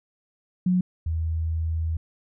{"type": "tone pair in turn", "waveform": "sine", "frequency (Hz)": [181.8, 80.98], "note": ["F#3", "E2"], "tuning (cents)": [-30, -30], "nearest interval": "octave + major second", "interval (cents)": 1400, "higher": "first", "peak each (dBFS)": [-18, -23], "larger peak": "first", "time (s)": [[0.66, 0.81], [1.06, 1.97]], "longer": "second", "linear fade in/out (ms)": 5, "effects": []}